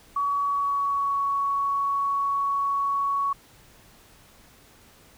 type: tone with pitch glide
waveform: sine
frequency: 1131 to 1116.7 Hz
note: C#6 to C#6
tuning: +34 to +12 cents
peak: -22 dBFS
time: 0.16-3.33 s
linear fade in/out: 5 ms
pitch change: -22 cents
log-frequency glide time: 0.41-1.2 s
effects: pink hiss -54 dBFS RMS until 5.17 s